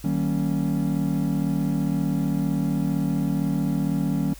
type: chord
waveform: triangle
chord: Eb dominant seventh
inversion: none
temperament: equal with one note detuned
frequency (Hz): 155.56 / 191.08 / 233.1 / 277.2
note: Eb3 / G3 / Bb3 / Db4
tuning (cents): 0 / -44 / 0 / 0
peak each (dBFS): -24 / -24 / -27 / -25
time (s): 0.04-4.34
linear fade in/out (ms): 5
effects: added 50 Hz sine -42 dBFS peak until 4.39 s + white hiss -48 dBFS RMS until 4.39 s